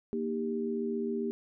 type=tone cluster; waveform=sine; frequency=233.8 / 309.1 / 396.3 Hz; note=A#3 / D#4 / G4; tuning=+5 / -11 / +19 cents; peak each=-33 / -40 / -33 dBFS; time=0.13-1.31 s; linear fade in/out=0 ms; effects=none